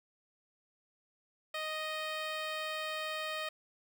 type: tone with notch filter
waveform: 10% pulse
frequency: 622.3 Hz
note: D#5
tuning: in tune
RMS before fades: -38 dBFS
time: 1.54-3.49 s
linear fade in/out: 5 ms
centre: 11000 Hz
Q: 0.75
effects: none